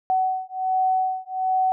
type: beating tone pair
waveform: sine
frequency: 750 / 751.3 Hz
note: F#5 / F#5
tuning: +23 / +26 cents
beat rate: 1.3 Hz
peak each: -23 dBFS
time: 0.1-1.72 s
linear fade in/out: 0 ms
effects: none